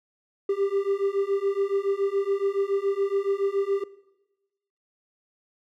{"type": "beating tone pair", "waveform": "triangle", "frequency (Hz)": [392, 399.1], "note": ["G4", "G4"], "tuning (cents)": [0, 31], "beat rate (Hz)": 7.1, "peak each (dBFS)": [-24, -23], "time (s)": [0.49, 3.84], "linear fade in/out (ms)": 5, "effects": ["noise-tail reverb RT60 1.0 s tail -19 dB re dry"]}